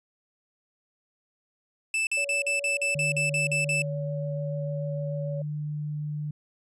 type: tone bursts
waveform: 45% pulse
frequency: 2639 Hz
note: E7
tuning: 1 cent sharp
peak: -24 dBFS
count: 11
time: 1.94-3.82 s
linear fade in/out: 2 ms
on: 130 ms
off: 45 ms
type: tone with vibrato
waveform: sine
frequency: 567 Hz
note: C#5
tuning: 39 cents sharp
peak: -33 dBFS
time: 2.17-5.42 s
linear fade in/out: 5 ms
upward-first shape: sine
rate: 6.8 Hz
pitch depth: 9 cents each way
type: tone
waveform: sine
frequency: 149.5 Hz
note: D3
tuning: 31 cents sharp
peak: -29 dBFS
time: 2.95-6.31 s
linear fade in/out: 5 ms
effects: resampled to 24000 Hz